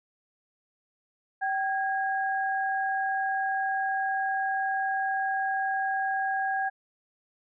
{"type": "tone pair together", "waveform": "sine", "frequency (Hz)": [773, 1637.9], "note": ["G5", "G#6"], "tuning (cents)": [-24, -24], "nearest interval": "octave + minor second", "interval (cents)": 1300, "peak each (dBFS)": [-27, -30], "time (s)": [1.41, 6.7], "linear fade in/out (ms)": 20, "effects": []}